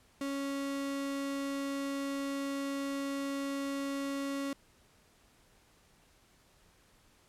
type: tone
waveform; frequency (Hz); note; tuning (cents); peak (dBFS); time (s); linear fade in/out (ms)
35% pulse; 277.2; C#4; 0; -32; 0.21-4.53; 2
effects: pink hiss -65 dBFS RMS until 7.28 s + low-pass 12000 Hz 12 dB/octave